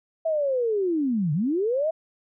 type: linear two-way sweep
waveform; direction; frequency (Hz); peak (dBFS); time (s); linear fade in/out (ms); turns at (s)
sine; down then up; 659.3 to 140 to 659.3; -21; 0.25-1.91; 10; 1.33
effects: none